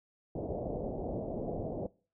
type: low-pass noise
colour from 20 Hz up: white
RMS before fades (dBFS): -37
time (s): 0.35-1.87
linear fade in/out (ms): 5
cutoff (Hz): 690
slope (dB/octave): 48
effects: noise-tail reverb RT60 0.4 s tail -23 dB re dry